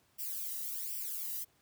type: noise with flanger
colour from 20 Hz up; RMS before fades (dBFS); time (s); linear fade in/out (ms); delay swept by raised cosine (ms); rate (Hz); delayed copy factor
violet; -39; 0.18-1.45; 20; 0.37 to 1.05; 1.3; +1
effects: pink hiss -70 dBFS RMS until 1.61 s + high-pass 60 Hz 12 dB/octave